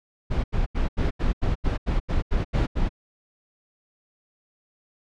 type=noise bursts; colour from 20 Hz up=brown; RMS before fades=-22 dBFS; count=12; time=0.3-2.893 s; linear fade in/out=20 ms; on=140 ms; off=83 ms; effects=low-pass 4000 Hz 12 dB/octave